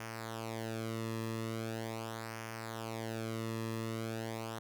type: tone with flanger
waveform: sawtooth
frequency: 112.7 Hz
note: A2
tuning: 42 cents sharp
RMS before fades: -40 dBFS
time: 0-4.59 s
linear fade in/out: 5 ms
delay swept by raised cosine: 0.25 to 1.35 ms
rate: 0.41 Hz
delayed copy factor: -0.7
effects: none